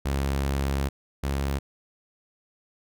sawtooth tone pair in turn, 68.8 / 69.09 Hz, C#2 / C#2, -12 / -5 cents, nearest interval unison, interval 7 cents, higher second, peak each -20 / -21 dBFS, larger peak first, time 0.05-0.89 / 1.23-1.59 s, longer first, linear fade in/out 10 ms, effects none

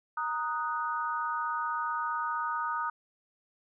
sine chord, D# minor, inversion second, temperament equal, 932.3 / 1244.5 / 1480 Hz, A#5 / D#6 / F#6, 0 / 0 / 0 cents, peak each -34 / -32 / -37 dBFS, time 0.17-2.9 s, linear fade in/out 5 ms, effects none

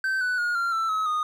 triangle tone with pitch steps, 1547 / 1490 / 1435.1 / 1382.2 / 1331.3 / 1282.2 / 1235 Hz, G6 / F#6 / F6 / F6 / E6 / E6 / D#6, -23 / +12 / +47 / -18 / +17 / -48 / -13 cents, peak -21 dBFS, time 0.04-1.23 s, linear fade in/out 2 ms, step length 170 ms, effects none

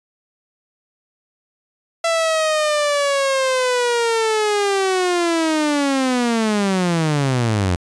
sawtooth linear sweep, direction down, 670 to 85.1 Hz, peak -12 dBFS, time 2.04-7.76 s, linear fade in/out 5 ms, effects resampled to 22050 Hz

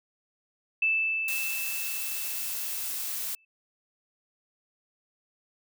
sine tone with exponential decay, 2637 Hz, E7, in tune, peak -21 dBFS, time 0.82-3.45 s, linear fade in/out 5 ms, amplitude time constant 570 ms
blue noise, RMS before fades -33 dBFS, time 1.28-3.35 s, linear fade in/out 2 ms
effects none

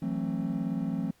triangle chord, F# half-diminished seventh, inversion third, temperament just, 166.5 / 185 / 222 / 266.4 Hz, E3 / F#3 / A3 / C4, +18 / 0 / +16 / +31 cents, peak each -32 dBFS, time 0.02-1.11 s, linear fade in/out 5 ms, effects pink hiss -65 dBFS RMS until 1.2 s + Opus 48 kbps

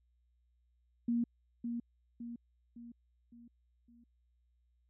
sine tone with echo, 236 Hz, A#3, 22 cents sharp, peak -29 dBFS, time 1.08-1.24 s, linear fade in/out 5 ms, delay 560 ms, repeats 5, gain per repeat -6 dB, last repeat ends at 4.04 s, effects added 60 Hz sine -70 dBFS peak until 4.89 s

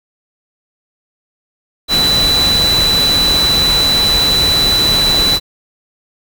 sine tone in noise, 3976 Hz, B7, 11 cents sharp, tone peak -10 dBFS, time 1.88-5.4 s, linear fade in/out 50 ms, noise pink, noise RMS -18 dBFS, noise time 1.88-5.4 s, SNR +5 dB, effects none

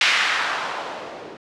violet noise with low-pass filter sweep, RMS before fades -23 dBFS, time 0.01-1.37 s, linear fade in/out 2 ms, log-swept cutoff 2500 to 360 Hz, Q 1.3, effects low-pass 5000 Hz 12 dB/octave

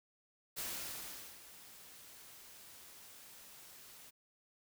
white noise with ADSR envelope, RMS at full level -41 dBFS, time 0.56-4.11 s, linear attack 24 ms, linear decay 790 ms, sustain -15 dB, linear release 22 ms, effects none

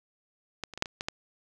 clicks, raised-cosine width 0.2 ms, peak -16 / -26 / -22 / -7 / -22 / -16 / -13 dBFS, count 7, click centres 0.637 / 0.737 / 0.776 / 0.824 / 0.858 / 1.009 / 1.085 s, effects none

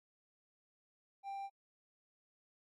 triangle tone, 789 Hz, G5, 11 cents sharp, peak -39 dBFS, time 1.23-1.5 s, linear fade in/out 50 ms, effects AAC 48 kbps

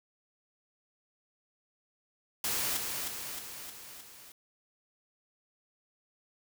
white noise with echo, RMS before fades -32 dBFS, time 2.44-2.77 s, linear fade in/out 2 ms, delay 310 ms, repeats 5, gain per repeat -4 dB, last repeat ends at 4.32 s, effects none

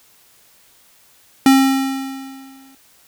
square tone with exponential decay, 268.4 Hz, C4, 44 cents sharp, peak -7 dBFS, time 1.46-2.75 s, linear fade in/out 2 ms, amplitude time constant 280 ms, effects white hiss -52 dBFS RMS until 3.07 s

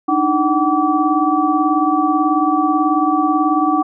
sine tone cluster, 296 / 314.3 / 754 / 1153 Hz, D4 / D#4 / F#5 / D6, +14 / +18 / +32 / -32 cents, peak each -18 dBFS, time 0.08-3.83 s, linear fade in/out 10 ms, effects none

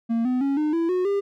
triangle tone with pitch steps, 230 / 252.3 / 276.7 / 303.5 / 332.9 / 365.1 / 400.5 Hz, A#3 / B3 / C#4 / D#4 / E4 / F#4 / G4, -23 / +37 / -3 / -43 / +17 / -23 / +37 cents, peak -18 dBFS, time 0.09-1.21 s, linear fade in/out 20 ms, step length 160 ms, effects none

